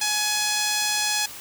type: tone with band-pass filter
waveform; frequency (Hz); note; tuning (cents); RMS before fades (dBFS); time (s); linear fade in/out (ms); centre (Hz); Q
sawtooth; 842; G#5; +24; -24; 0.01-1.26; 5; 5900; 0.97
effects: white hiss -39 dBFS RMS until 1.4 s